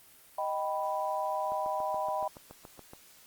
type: chord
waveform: sine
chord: Eb augmented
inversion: none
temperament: equal with one note detuned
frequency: 622.3 / 779.5 / 987.8 Hz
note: Eb5 / G5 / B5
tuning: 0 / -10 / 0 cents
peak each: -34 dBFS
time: 0.38-2.28 s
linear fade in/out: 5 ms
type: click train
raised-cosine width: 1 ms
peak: -32 dBFS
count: 11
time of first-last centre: 1.52-2.934 s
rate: 7.07 Hz
effects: white hiss -57 dBFS RMS until 3.26 s + Opus 32 kbps